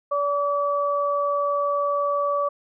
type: tone pair together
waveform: sine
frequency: 574 / 1148 Hz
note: D5 / D6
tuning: -40 / -40 cents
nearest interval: octave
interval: 1200 cents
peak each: -23 dBFS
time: 0.11-2.49 s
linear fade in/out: 10 ms
effects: none